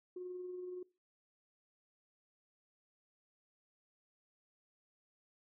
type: tone with amplitude modulation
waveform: sine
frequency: 362.4 Hz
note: F#4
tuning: 36 cents flat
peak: -40 dBFS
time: 0.16-0.83 s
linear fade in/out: 5 ms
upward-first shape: sine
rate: 21.4 Hz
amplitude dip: 30%
effects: noise-tail reverb RT60 0.3 s tail -22 dB re dry + tanh soft clip ceiling -36 dBFS